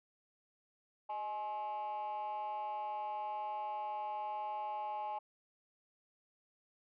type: tone with frequency modulation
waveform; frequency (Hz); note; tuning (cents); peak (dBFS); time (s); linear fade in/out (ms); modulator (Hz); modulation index
sine; 844; G#5; +28; -35; 1.09-5.19; 10; 225; 0.59
effects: tanh soft clip ceiling -36 dBFS